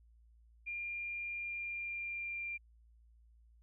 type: tone with pitch glide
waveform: sine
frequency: 2400 to 2381 Hz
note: D7 to D7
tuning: +37 to +23 cents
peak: -38 dBFS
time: 0.66-2.58 s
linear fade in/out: 20 ms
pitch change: -14 cents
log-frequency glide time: 1.39-2.45 s
effects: added 57 Hz sine -61 dBFS peak until 3.62 s